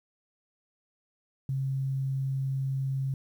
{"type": "tone", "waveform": "sine", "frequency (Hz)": 134.6, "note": "C3", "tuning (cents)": 49, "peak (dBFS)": -27, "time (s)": [1.49, 3.14], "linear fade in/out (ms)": 2, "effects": ["10-bit"]}